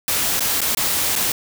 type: noise with dropouts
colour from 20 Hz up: white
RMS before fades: -20 dBFS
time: 0.08-1.32 s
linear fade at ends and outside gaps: 2 ms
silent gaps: 0.396-0.405 / 0.607-0.615 / 0.749-0.771 / 1.155-1.16 s
effects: none